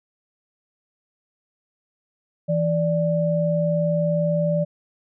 sine tone pair together, 164.81 / 587.3 Hz, E3 / D5, 0 / 0 cents, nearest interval octave + minor seventh, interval 2200 cents, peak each -21 dBFS, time 2.48-4.65 s, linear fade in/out 20 ms, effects none

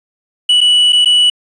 triangle tone with dropouts, 2950 Hz, F#7, 6 cents flat, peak -5 dBFS, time 0.49-1.3 s, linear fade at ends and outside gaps 5 ms, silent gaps 0.607-0.612 / 0.924-0.929 / 1.048-1.057 s, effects resampled to 24000 Hz + 7-bit

